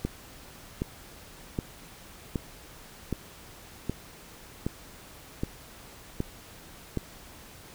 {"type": "click train", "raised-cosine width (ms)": 3, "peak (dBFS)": -15, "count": 10, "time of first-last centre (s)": [0.05, 6.973], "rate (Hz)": 1.3, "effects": ["pink hiss -49 dBFS RMS until 7.74 s"]}